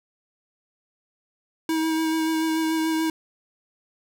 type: tone with vibrato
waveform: square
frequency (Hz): 320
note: D#4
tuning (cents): +49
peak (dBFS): -22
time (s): 1.69-3.1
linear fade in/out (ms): 2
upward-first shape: sine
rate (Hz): 6.9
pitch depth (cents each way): 16
effects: none